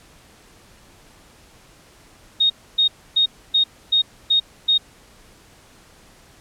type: tone bursts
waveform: sine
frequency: 3720 Hz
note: A#7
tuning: 4 cents flat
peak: -13 dBFS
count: 7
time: 2.4-4.78 s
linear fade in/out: 10 ms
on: 100 ms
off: 280 ms
effects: pink hiss -50 dBFS RMS until 6.4 s + low-pass 11000 Hz 12 dB/octave